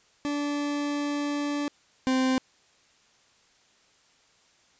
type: tone pair in turn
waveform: 40% pulse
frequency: 290 / 259.8 Hz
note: D4 / C4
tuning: -22 / -12 cents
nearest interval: major second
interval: 190 cents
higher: first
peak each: -26 / -21 dBFS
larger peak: second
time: 0.25-1.68 / 2.07-2.38 s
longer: first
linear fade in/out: 0 ms
effects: white hiss -62 dBFS RMS until 4.79 s + resampled to 16000 Hz